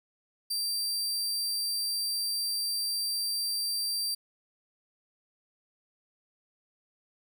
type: tone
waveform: sawtooth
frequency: 4699 Hz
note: D8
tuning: in tune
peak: -26 dBFS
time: 0.5-4.15 s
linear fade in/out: 10 ms
effects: none